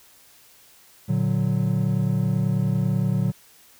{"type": "chord", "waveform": "triangle", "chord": "Bb augmented", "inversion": "none", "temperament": "equal", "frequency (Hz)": [116.54, 146.83, 185], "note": ["Bb2", "D3", "F#3"], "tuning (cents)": [0, 0, 0], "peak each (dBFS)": -22, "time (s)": [1.08, 3.32], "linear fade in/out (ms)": 20, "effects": ["white hiss -53 dBFS RMS until 3.79 s"]}